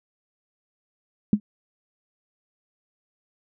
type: tone with exponential decay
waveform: sine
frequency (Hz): 207.7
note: G#3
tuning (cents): 0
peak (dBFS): -10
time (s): 1.33-1.4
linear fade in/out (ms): 2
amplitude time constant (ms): 15
effects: none